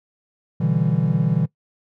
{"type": "chord", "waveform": "triangle", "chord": "E minor seventh", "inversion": "second", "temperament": "equal", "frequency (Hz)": [123.47, 146.83, 164.81, 196], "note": ["B2", "D3", "E3", "G3"], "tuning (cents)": [0, 0, 0, 0], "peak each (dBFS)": [-22, -19, -18, -24], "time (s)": [0.6, 1.46], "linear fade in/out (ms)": 10}
{"type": "click", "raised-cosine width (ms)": 2, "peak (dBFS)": -24, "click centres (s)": 0.896}
{"effects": ["noise-tail reverb RT60 0.1 s tail -19 dB re dry"]}